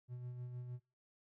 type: tone with tremolo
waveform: triangle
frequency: 123.6 Hz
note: B2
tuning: 2 cents sharp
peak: -40 dBFS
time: 0.08-0.8 s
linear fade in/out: 50 ms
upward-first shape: sine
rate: 6.5 Hz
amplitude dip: 40%
effects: noise-tail reverb RT60 0.3 s tail -25 dB re dry